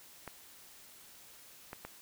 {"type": "clicks", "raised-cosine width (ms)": 0.5, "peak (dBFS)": -27, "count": 3, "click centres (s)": [0.277, 1.731, 1.85], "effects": ["white hiss -56 dBFS RMS until 2.01 s"]}